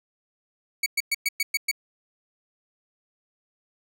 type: tone bursts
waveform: sawtooth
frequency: 2249 Hz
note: C#7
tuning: 24 cents sharp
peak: -18 dBFS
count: 7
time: 0.83-1.714 s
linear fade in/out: 5 ms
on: 32 ms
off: 110 ms
effects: none